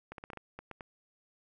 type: clicks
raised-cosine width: 0.5 ms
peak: -28 dBFS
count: 9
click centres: 0.12 / 0.182 / 0.239 / 0.302 / 0.333 / 0.373 / 0.59 / 0.713 / 0.808 s
effects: none